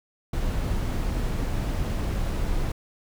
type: noise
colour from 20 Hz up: brown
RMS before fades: -26 dBFS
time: 0.33-2.72 s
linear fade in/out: 5 ms
effects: none